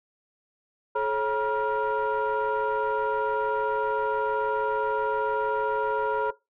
sine tone cluster, 429.5 / 545 / 958 / 1397 Hz, A4 / C#5 / A#5 / F6, -42 / -29 / +47 / 0 cents, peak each -27 / -28 / -25 / -32 dBFS, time 0.95-6.31 s, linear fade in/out 10 ms, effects noise-tail reverb RT60 0.2 s tail -18 dB re dry + tanh soft clip ceiling -18 dBFS

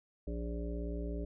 harmonic tone, 58.27 Hz, A#1, in tune, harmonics 1 / 3 / 5 / 7 / 9 / 10, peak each -37 / -44 / -44 / -45 / -54 / -48 dBFS, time 0.27-1.25 s, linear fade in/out 5 ms, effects none

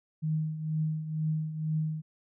sine tone with tremolo, 156.2 Hz, D#3, 7 cents sharp, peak -25 dBFS, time 0.22-2.02 s, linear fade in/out 20 ms, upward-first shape triangle, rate 2.1 Hz, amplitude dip 70%, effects none

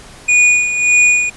square tone with tremolo, 2456 Hz, D#7, 23 cents flat, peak -7 dBFS, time 0.28-1.3 s, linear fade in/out 10 ms, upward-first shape sine, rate 1.7 Hz, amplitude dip 65%, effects pink hiss -38 dBFS RMS until 1.36 s + resampled to 24000 Hz

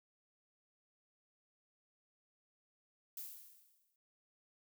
violet noise with exponential decay, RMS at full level -44 dBFS, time 3.17-3.96 s, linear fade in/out 2 ms, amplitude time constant 170 ms, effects none

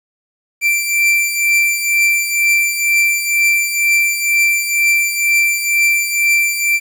45% pulse beating tone pair, 2349 / 2351.1 Hz, D7 / D7, 0 / +1 cents, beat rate 2.1 Hz, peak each -13 / -18 dBFS, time 0.61-6.8 s, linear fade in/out 50 ms, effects 8-bit

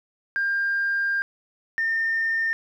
sine tone pair in turn, 1600 / 1812 Hz, G6 / A#6, +35 / -50 cents, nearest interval major second, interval 215 cents, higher second, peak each -20 / -20 dBFS, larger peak neither, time 0.36-1.22 / 1.78-2.53 s, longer first, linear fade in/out 0 ms, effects tanh soft clip ceiling -17 dBFS + 10-bit

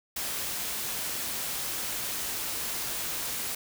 white noise, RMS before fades -33 dBFS, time 0.16-3.55 s, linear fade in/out 5 ms, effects none

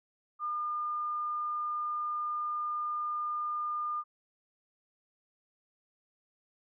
sine tone, 1209 Hz, D6, 50 cents sharp, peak -31 dBFS, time 0.39-4.04 s, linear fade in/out 50 ms, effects none

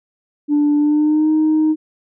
sine tone with pitch glide, 293.7 to 311 Hz, D4 to D#4, 0 to -1 cents, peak -10 dBFS, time 0.48-1.76 s, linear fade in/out 50 ms, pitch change +99 cents, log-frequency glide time 0.77-1.3 s, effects tanh soft clip ceiling -9 dBFS

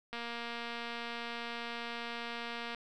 click train, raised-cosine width 0.3 ms, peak -25 dBFS, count 616, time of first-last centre 0.13-2.747 s, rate 235 Hz, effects none

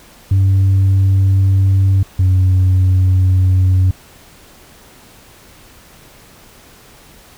sine tone pair in turn, 96.4 / 92.88 Hz, G2 / F#2, -28 / +7 cents, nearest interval minor second, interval 65 cents, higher first, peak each -6 dBFS, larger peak neither, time 0.31-2.03 / 2.19-3.91 s, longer neither, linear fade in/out 5 ms, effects tanh soft clip ceiling -7 dBFS + pink hiss -43 dBFS RMS until 7.37 s

